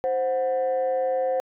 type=tone pair together; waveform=sine; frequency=523.3 / 735.2 Hz; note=C5 / F#5; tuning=0 / -11 cents; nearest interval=tritone; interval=589 cents; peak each=-21 / -26 dBFS; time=0.04-1.4 s; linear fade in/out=0 ms; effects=tanh soft clip ceiling -17 dBFS